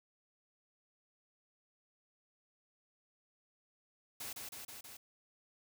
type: noise with echo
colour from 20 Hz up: white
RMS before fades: -44 dBFS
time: 4.2-4.33 s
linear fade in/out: 5 ms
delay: 160 ms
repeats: 4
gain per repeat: -2 dB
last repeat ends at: 4.97 s
effects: none